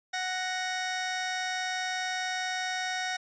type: tone pair together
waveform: 20% pulse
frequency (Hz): 740 / 1864.7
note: F#5 / A#6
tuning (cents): 0 / 0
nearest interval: octave + major third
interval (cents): 1600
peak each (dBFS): -27 / -29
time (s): 0.13-3.17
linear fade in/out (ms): 10
effects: resampled to 16000 Hz